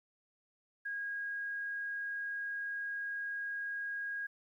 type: tone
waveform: sine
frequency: 1637 Hz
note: G#6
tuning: 25 cents flat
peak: -36 dBFS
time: 0.85-4.27 s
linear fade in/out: 10 ms
effects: 12-bit